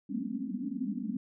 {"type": "band-pass noise", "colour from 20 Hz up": "pink", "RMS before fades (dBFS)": -35, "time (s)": [0.09, 1.17], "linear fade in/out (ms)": 5, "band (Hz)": [190, 280], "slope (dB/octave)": 96, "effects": []}